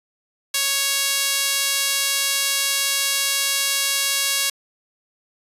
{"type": "tone with high-pass filter", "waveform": "sawtooth", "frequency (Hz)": 554.4, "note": "C#5", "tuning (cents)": 0, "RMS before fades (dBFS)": -21, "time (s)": [0.54, 4.5], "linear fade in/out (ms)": 5, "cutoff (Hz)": 3200, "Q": 0.64, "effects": ["resampled to 32000 Hz"]}